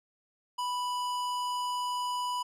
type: tone with hard clipping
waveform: sine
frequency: 987.8 Hz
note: B5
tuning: in tune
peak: -32 dBFS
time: 0.58-2.43 s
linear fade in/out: 10 ms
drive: 16 dB
effects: none